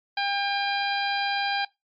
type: harmonic tone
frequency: 801 Hz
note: G5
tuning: 37 cents sharp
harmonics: 1 / 2 / 3 / 4 / 5 / 6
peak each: -27 / -30 / -32 / -33 / -34 / -35 dBFS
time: 0.17-1.65 s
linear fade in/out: 5 ms
effects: noise-tail reverb RT60 0.2 s tail -22 dB re dry + MP3 32 kbps